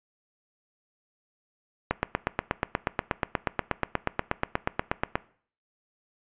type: click train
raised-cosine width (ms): 0.5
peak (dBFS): -8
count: 28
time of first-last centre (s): 1.91-5.155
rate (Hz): 8.32
effects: noise-tail reverb RT60 0.5 s tail -20 dB re dry + resampled to 8000 Hz